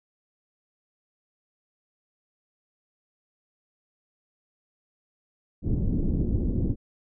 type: low-pass noise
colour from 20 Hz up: pink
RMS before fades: -25 dBFS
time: 5.62-6.76 s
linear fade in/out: 50 ms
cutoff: 330 Hz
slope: 24 dB/octave
effects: none